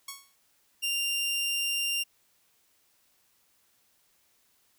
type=tone with exponential decay; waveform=5% pulse; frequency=1106 Hz; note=C#6; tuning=4 cents flat; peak=-23 dBFS; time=0.08-0.36 s; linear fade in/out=5 ms; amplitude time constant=60 ms
type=tone; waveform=sawtooth; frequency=2787 Hz; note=F7; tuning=4 cents flat; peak=-24 dBFS; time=0.82-2.04 s; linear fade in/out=20 ms
effects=white hiss -68 dBFS RMS until 4.78 s